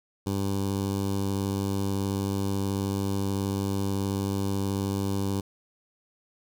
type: tone with notch filter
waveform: 15% pulse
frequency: 98.5 Hz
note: G2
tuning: 9 cents sharp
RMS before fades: -28 dBFS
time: 0.26-5.41 s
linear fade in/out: 10 ms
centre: 1900 Hz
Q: 0.67
effects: none

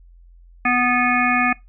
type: harmonic tone with a mistuned harmonic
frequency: 246.9 Hz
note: B3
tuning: in tune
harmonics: 1 / 3 / 5 / 7 / 9 / 10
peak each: -22 / -22 / -22 / -22 / -22 / -22 dBFS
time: 0.65-1.53 s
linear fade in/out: 5 ms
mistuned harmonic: 9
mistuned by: -34 cents
effects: noise-tail reverb RT60 0.2 s tail -22 dB re dry + added 43 Hz sine -44 dBFS peak until 1.68 s

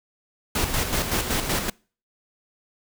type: noise with tremolo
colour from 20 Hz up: pink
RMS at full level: -23 dBFS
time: 0.55-1.7 s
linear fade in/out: 5 ms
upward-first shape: square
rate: 5.3 Hz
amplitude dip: 50%
effects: noise-tail reverb RT60 0.4 s tail -26 dB re dry

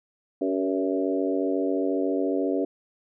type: harmonic tone with a mistuned harmonic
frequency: 94.2 Hz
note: F#2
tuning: 32 cents sharp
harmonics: 3 / 4 / 5 / 6 / 7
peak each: -26 / -28 / -30 / -32 / -33 dBFS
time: 0.41-2.65 s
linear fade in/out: 5 ms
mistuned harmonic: 4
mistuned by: +28 cents
effects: none

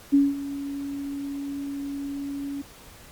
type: tone with ADSR envelope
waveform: sine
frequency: 280.7 Hz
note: C#4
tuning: 22 cents sharp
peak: -13 dBFS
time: 0.12-2.62 s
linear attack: 22 ms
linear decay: 200 ms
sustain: -16 dB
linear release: 8 ms
effects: pink hiss -48 dBFS RMS until 3.11 s + Opus 48 kbps

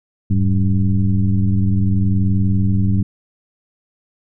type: tone with frequency modulation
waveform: sine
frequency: 102.1 Hz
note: G#2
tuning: 29 cents flat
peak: -12 dBFS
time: 0.3-3.03 s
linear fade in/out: 5 ms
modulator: 91.8 Hz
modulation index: 1.2
effects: none

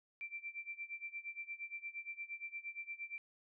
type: tone with tremolo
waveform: sine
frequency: 2349 Hz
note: D7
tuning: in tune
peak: -40 dBFS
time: 0.21-3.18 s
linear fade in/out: 0 ms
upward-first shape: sine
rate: 8.6 Hz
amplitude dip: 90%
effects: none

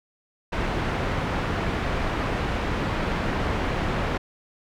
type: low-pass noise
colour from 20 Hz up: pink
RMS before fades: -26 dBFS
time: 0.52-4.18 s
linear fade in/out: 10 ms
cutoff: 2200 Hz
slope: 12 dB/octave
effects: none

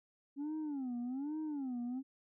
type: tone with vibrato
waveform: sine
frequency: 273.9 Hz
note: C#4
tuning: 21 cents flat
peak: -34 dBFS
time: 0.36-2.03 s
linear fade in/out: 50 ms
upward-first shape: sine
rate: 1.2 Hz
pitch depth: 230 cents each way
effects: tanh soft clip ceiling -36 dBFS

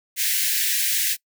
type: high-pass noise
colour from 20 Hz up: white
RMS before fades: -22 dBFS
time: 0.16-1.17 s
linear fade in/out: 50 ms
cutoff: 1600 Hz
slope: 96 dB/octave
effects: noise-tail reverb RT60 0.1 s tail -23 dB re dry

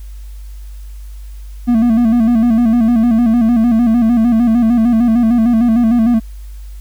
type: tone with vibrato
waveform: triangle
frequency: 231.8 Hz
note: A#3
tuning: 10 cents flat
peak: -6 dBFS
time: 1.67-6.2 s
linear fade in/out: 20 ms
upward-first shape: square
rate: 6.6 Hz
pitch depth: 71 cents each way
effects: added 50 Hz sine -27 dBFS peak until 6.8 s + white hiss -49 dBFS RMS until 6.8 s

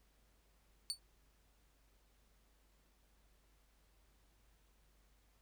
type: tone with exponential decay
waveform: 30% pulse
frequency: 4489 Hz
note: C#8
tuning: 21 cents sharp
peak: -30 dBFS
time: 0.9-0.99 s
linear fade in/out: 0 ms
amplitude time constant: 19 ms
effects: added 50 Hz sine -70 dBFS peak until 5.41 s + pink hiss -75 dBFS RMS until 5.41 s

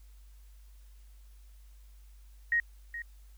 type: tone with echo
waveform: sine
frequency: 1876 Hz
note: A#6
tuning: 11 cents sharp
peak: -24 dBFS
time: 2.52-2.6 s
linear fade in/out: 2 ms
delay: 420 ms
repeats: 1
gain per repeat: -12 dB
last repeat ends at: 3.02 s
effects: added 50 Hz sine -51 dBFS peak until 3.37 s + white hiss -68 dBFS RMS until 3.37 s

